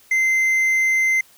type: tone with hard clipping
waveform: triangle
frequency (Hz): 2074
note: C7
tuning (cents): -16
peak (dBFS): -16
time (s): 0.11-1.21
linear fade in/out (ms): 5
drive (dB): 6
effects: white hiss -52 dBFS RMS until 1.37 s